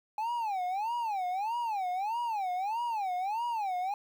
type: tone with vibrato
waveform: triangle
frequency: 830.6 Hz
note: G#5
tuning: in tune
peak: -28 dBFS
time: 0.18-3.94 s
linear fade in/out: 2 ms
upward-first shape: sine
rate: 1.6 Hz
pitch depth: 250 cents each way
effects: 10-bit